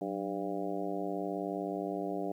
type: harmonic tone with a mistuned harmonic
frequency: 99.4 Hz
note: G2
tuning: 25 cents sharp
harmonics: 2 / 3 / 4 / 5 / 6 / 7 / 8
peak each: -41 / -38 / -39 / -43 / -42 / -40 / -47 dBFS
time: 0.01-2.32 s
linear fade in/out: 5 ms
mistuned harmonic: 2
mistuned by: -130 cents
effects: 11-bit